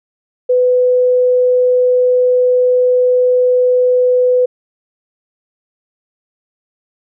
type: tone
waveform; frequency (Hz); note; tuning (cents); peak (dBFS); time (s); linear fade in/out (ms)
sine; 499.9; B4; +21; -8; 0.49-4.46; 10
effects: none